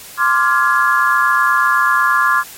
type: chord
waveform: sine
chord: D half-diminished seventh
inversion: third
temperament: equal with one note detuned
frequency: 1046.5 / 1174.7 / 1396.9 / 1678.6 Hz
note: C6 / D6 / F6 / Ab6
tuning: 0 / 0 / 0 / +18 cents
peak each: -16 dBFS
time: 0.17-2.44 s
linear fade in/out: 50 ms
effects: white hiss -35 dBFS RMS until 2.57 s + MP3 64 kbps